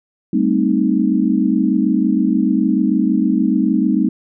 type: chord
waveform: sine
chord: A half-diminished seventh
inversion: third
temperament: equal with one note detuned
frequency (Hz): 196 / 222.6 / 261.6 / 311.1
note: G3 / A3 / C4 / Eb4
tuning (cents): 0 / +20 / 0 / 0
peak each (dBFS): -18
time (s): 0.33-4.09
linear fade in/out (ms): 5
effects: none